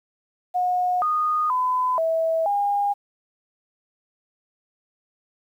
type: tone with pitch steps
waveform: sine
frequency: 724 / 1233 / 1009 / 651 / 811 Hz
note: F#5 / D#6 / B5 / E5 / G#5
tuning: -38 / -16 / +37 / -22 / -41 cents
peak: -19 dBFS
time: 0.54-2.94 s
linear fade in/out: 20 ms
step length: 480 ms
effects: 9-bit